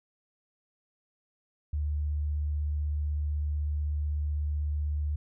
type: tone with vibrato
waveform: sine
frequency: 74.3 Hz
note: D2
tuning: 21 cents sharp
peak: -27 dBFS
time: 1.73-5.16 s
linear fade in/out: 5 ms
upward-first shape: sine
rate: 16 Hz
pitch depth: 10 cents each way
effects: none